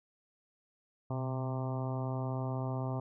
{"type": "harmonic tone with a mistuned harmonic", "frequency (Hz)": 130.81, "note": "C3", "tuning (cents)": 0, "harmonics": [1, 2, 3, 4, 5, 6, 7, 8, 9], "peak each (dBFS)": [-34, -41, -45, -47, -43, -47, -47, -49, -51], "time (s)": [1.1, 3], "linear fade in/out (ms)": 5, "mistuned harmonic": 1, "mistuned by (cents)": -54, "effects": []}